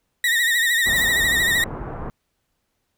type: tone with vibrato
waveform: 35% pulse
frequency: 1884 Hz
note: A#6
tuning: 18 cents sharp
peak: -15 dBFS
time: 0.24-1.64 s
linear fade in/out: 2 ms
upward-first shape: triangle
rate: 13 Hz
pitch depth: 86 cents each way
type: low-pass noise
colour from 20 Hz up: pink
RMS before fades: -31 dBFS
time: 0.86-2.1 s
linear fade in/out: 0 ms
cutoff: 1300 Hz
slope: 24 dB/octave
type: noise with exponential decay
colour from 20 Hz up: violet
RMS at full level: -28 dBFS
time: 0.96-1.31 s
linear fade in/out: 1 ms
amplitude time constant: 75 ms
effects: pink hiss -73 dBFS RMS until 2.97 s